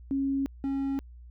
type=tone pair in turn; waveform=sine / triangle; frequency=273.5 / 273.5 Hz; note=C#4 / C#4; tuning=-23 / -23 cents; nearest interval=unison; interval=0 cents; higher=neither; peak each=-25 dBFS; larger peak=neither; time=0.11-0.46 / 0.64-0.99 s; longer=neither; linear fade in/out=0 ms; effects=added 60 Hz sine -45 dBFS peak until 1.3 s